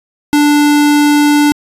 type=tone; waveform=square; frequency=293.7 Hz; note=D4; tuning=in tune; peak=-7 dBFS; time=0.33-1.52 s; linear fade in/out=0 ms; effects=resampled to 32000 Hz